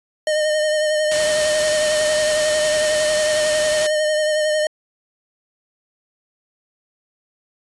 square tone with vibrato, 612 Hz, D#5, 29 cents flat, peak -17 dBFS, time 0.27-4.67 s, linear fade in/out 2 ms, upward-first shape sine, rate 11 Hz, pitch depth 26 cents each way
white low-pass noise, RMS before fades -27 dBFS, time 1.11-3.87 s, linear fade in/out 5 ms, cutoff 10000 Hz, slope 48 dB/octave
effects resampled to 24000 Hz

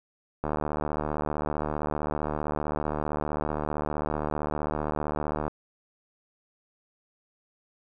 click train, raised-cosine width 1 ms, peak -15 dBFS, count 381, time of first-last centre 0.44-5.48 s, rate 75.4 Hz, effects none

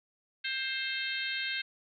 harmonic tone, 528 Hz, C5, 16 cents sharp, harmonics 3 / 4 / 5 / 6 / 7 / 8, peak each -37 / -38 / -39 / -40 / -40 / -41 dBFS, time 0.44-1.62 s, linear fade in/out 10 ms, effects none

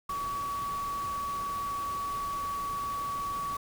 sine tone in noise, 1133 Hz, C#6, 37 cents sharp, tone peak -31 dBFS, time 0.09-3.57 s, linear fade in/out 5 ms, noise pink, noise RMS -44 dBFS, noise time 0.09-3.57 s, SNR +10 dB, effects none

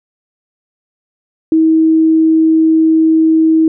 sine tone, 320.1 Hz, D#4, 49 cents sharp, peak -6 dBFS, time 1.52-3.68 s, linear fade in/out 2 ms, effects none

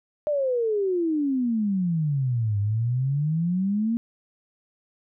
sine exponential two-way sweep, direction down then up, 609 to 100 to 235.7 Hz, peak -21 dBFS, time 0.27-3.97 s, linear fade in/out 0 ms, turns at 2.59 s, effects none

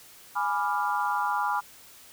sine chord, G# diminished seventh, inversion none, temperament equal with one note detuned, 830.6 / 987.8 / 1183.5 / 1396.9 Hz, G#5 / B5 / D6 / F6, 0 / 0 / +13 / 0 cents, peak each -29 / -29 / -31 / -32 dBFS, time 0.35-1.61 s, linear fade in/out 20 ms, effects white hiss -51 dBFS RMS until 2.12 s

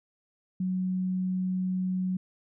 sine tone, 185 Hz, F#3, in tune, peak -26 dBFS, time 0.6-2.17 s, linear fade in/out 5 ms, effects none

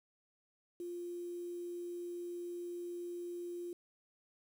sine tone with quantisation, 349.2 Hz, F4, in tune, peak -40 dBFS, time 0.8-3.73 s, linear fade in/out 2 ms, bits 10, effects none

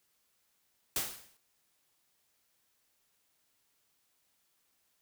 white noise with exponential decay, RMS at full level -30 dBFS, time 0.96-1.37 s, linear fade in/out 2 ms, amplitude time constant 87 ms, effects white hiss -75 dBFS RMS until 5.01 s

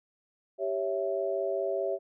sine chord, C# diminished, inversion second, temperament equal, 392 / 554.4 / 659.3 Hz, G4 / C#5 / E5, 0 / 0 / 0 cents, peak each -32 dBFS, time 0.58-1.99 s, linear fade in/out 50 ms, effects none

